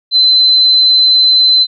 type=tone; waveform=sine; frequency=4056 Hz; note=B7; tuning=45 cents sharp; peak=-5 dBFS; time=0.11-1.67 s; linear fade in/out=50 ms; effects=none